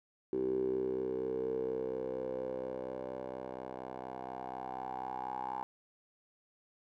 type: tone with band-pass filter sweep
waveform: 10% pulse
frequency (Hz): 64.2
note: C2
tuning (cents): -32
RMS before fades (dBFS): -38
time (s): 0.33-5.63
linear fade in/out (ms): 0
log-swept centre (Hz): 370 to 860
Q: 9.3
effects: none